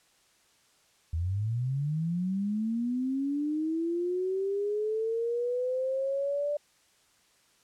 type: linear sweep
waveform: sine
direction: up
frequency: 78 to 590 Hz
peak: -27 dBFS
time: 1.13-6.57 s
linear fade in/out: 5 ms
effects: white hiss -65 dBFS RMS until 7.63 s + low-pass 9000 Hz 12 dB/octave